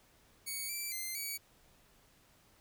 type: tone with pitch steps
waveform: 5% pulse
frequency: 2234 / 2333 / 2081 / 2268 Hz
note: C#7 / D7 / C7 / C#7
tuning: +13 / -12 / -10 / +39 cents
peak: -28 dBFS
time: 0.46-1.38 s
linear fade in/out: 20 ms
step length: 230 ms
effects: pink hiss -66 dBFS RMS until 2.6 s